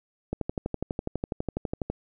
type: click train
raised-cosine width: 2 ms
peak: -15 dBFS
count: 20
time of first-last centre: 0.33-1.9 s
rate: 12.1 Hz
effects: none